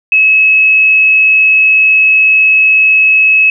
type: tone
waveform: sine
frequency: 2578 Hz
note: E7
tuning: 39 cents flat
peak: -4 dBFS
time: 0.12-3.5 s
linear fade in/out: 2 ms
effects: none